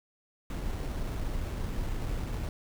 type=noise with sample-and-hold; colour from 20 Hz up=brown; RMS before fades=-33 dBFS; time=0.5-2.49 s; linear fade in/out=2 ms; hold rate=4900 Hz; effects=none

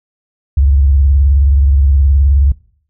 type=tone with vibrato; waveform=sine; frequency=69.2 Hz; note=C#2; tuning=2 cents flat; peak=-6 dBFS; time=0.57-2.52 s; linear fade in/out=5 ms; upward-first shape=sine; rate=19 Hz; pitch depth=160 cents each way; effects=noise-tail reverb RT60 0.6 s tail -22 dB re dry

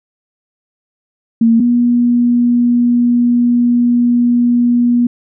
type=tone pair in turn; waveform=sine; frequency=229.1 / 241 Hz; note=A#3 / B3; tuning=-30 / -42 cents; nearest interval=minor second; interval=88 cents; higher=second; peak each=-6 / -8 dBFS; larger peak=first; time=1.41-1.6 / 1.6-5.07 s; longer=second; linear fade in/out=5 ms; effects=none

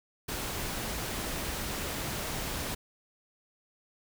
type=noise; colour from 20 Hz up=pink; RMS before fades=-35 dBFS; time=0.28-2.75 s; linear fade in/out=10 ms; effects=none

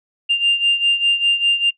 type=beating tone pair; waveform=sine; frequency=2794 / 2799 Hz; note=F7 / F7; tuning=0 / +3 cents; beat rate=5 Hz; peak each=-14 / -18 dBFS; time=0.29-1.71 s; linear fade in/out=20 ms; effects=noise-tail reverb RT60 0.1 s tail -23 dB re dry + tanh soft clip ceiling -8 dBFS

